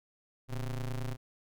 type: ring-modulated tone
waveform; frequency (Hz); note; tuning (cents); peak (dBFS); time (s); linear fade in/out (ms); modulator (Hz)
square; 65.41; C2; 0; -31; 0.48-1.17; 50; 51
effects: none